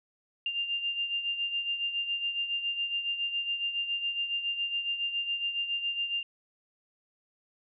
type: beating tone pair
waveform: sine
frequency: 2794 / 2801.2 Hz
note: F7 / F7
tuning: 0 / +5 cents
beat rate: 7.2 Hz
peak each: -30 / -37 dBFS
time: 0.46-6.23 s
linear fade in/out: 2 ms
effects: none